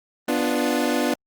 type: chord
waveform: 25% pulse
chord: B diminished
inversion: none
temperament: equal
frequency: 246.9 / 293.7 / 349.2 Hz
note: B3 / D4 / F4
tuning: 0 / 0 / 0 cents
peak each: -20 / -20 / -23 dBFS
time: 0.28-1.14 s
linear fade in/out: 5 ms
effects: Opus 24 kbps

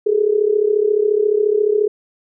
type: tone with amplitude modulation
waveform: sine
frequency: 420 Hz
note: G#4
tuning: 19 cents sharp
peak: -9 dBFS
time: 0.06-1.88 s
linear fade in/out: 10 ms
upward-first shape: sine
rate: 34.3 Hz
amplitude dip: 80%
effects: none

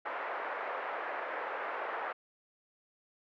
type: band-pass noise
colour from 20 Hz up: pink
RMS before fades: -38 dBFS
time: 0.05-2.13 s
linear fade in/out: 10 ms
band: 510 to 1900 Hz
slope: 24 dB/octave
effects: none

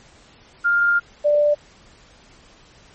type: tone pair in turn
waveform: sine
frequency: 1403 / 589.9 Hz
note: F6 / D5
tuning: +8 / +8 cents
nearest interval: octave + minor third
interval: 1500 cents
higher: first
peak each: -14 / -13 dBFS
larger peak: second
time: 0.64-1 / 1.24-1.55 s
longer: first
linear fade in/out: 20 ms
effects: pink hiss -50 dBFS RMS until 2.94 s + MP3 32 kbps

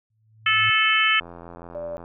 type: tone with exponential growth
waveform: sine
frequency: 109.4 Hz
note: A2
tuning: 9 cents flat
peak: -29 dBFS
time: 0.1-0.7 s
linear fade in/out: 5 ms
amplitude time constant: 130 ms
type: harmonic tone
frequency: 436.2 Hz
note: A4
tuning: 15 cents flat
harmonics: 3 / 4 / 5 / 6 / 7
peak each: -23 / -23 / -23 / -23 / -23 dBFS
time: 0.46-1.2 s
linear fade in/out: 5 ms
type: click train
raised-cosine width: 1 ms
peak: -26 dBFS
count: 72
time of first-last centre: 1.21-2.039 s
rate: 85.6 Hz
type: tone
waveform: sine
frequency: 587.3 Hz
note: D5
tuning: in tune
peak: -29 dBFS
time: 1.75-1.97 s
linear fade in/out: 0 ms
effects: none

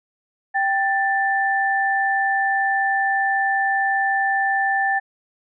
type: tone pair together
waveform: sine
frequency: 784 / 1769.2 Hz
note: G5 / A6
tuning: 0 / +9 cents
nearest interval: octave + major second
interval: 1409 cents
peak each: -20 dBFS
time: 0.54-5 s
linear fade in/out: 20 ms
effects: none

